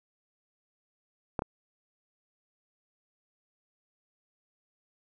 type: clicks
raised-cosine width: 1 ms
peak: -15 / -18 dBFS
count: 2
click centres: 1.392 / 1.421 s
effects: none

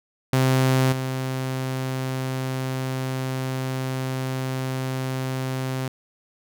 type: tone with level steps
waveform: sawtooth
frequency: 130.8 Hz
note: C3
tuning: in tune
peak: -13 / -21 dBFS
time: 0.33-5.88 s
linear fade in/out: 2 ms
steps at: 0.92 s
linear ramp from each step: 5 ms
effects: none

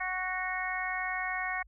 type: harmonic tone with a mistuned harmonic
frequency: 370 Hz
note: F#4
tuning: in tune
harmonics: 2 / 3 / 4 / 5 / 6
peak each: -37 / -39 / -40 / -35 / -37 dBFS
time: 0-1.63 s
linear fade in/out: 10 ms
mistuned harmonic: 6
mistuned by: -21 cents
effects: added 50 Hz sine -55 dBFS peak until 1.67 s

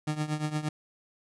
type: tone with tremolo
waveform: 30% pulse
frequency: 152.1 Hz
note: D#3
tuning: 39 cents flat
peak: -23 dBFS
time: 0.07-0.69 s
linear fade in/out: 5 ms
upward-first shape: triangle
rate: 8.6 Hz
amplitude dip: 85%
effects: resampled to 24000 Hz

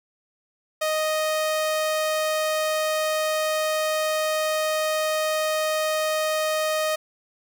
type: tone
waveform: sawtooth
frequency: 622.3 Hz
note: D#5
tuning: in tune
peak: -18 dBFS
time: 0.81-6.96 s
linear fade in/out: 10 ms
effects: none

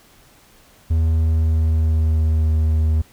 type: tone with pitch glide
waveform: triangle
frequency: 80.5 to 78.53 Hz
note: E2 to D#2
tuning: -41 to +17 cents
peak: -12 dBFS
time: 0.9-3.02 s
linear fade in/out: 10 ms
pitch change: -42 cents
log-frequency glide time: 1-2.52 s
effects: pink hiss -51 dBFS RMS until 3.12 s

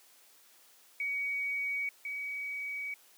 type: tone pair in turn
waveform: sine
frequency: 2254 / 2266 Hz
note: C#7 / C#7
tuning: +28 / +37 cents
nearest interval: unison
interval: 9 cents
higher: second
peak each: -31 / -35 dBFS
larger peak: first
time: 1-1.89 / 2.05-2.94 s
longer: neither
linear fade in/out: 2 ms
effects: white hiss -61 dBFS RMS until 3.17 s + high-pass 300 Hz 12 dB/octave

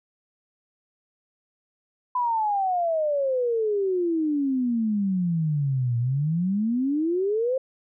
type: exponential two-way sweep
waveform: sine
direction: down then up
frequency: 1009 to 116.54 to 536 Hz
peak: -21 dBFS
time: 2.15-7.58 s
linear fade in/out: 5 ms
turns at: 5.98 s
effects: none

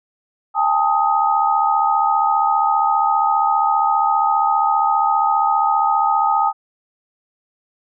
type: tone cluster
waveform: sine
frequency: 806 / 881 / 1254 Hz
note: G5 / A5 / D#6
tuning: +48 / +2 / +13 cents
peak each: -18 dBFS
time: 0.54-6.53 s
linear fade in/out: 50 ms
effects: none

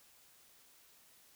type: silence
effects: white hiss -64 dBFS RMS until 1.35 s

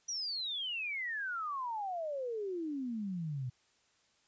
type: exponential sweep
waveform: sine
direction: down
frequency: 5920 to 121 Hz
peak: -35 dBFS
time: 0.08-3.5 s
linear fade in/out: 10 ms
effects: white hiss -71 dBFS RMS until 4.27 s + resampled to 16000 Hz

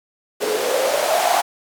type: noise with band-pass filter sweep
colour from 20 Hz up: blue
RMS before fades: -19 dBFS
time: 0.4-1.42 s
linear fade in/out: 20 ms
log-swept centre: 410 to 770 Hz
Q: 8.2
effects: none

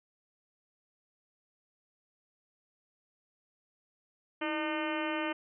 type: harmonic tone with a mistuned harmonic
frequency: 303.8 Hz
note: D#4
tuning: 41 cents flat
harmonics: 1 / 2 / 3 / 4 / 5 / 6 / 7 / 8 / 9 / 10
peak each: -35 / -38 / -40 / -41 / -42 / -43 / -43 / -44 / -45 / -45 dBFS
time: 4.41-5.33 s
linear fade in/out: 10 ms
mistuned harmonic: 1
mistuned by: +92 cents
effects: none

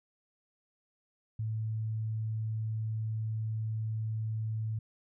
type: tone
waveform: sine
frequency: 110 Hz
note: A2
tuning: in tune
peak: -31 dBFS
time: 1.39-4.79 s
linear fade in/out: 5 ms
effects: none

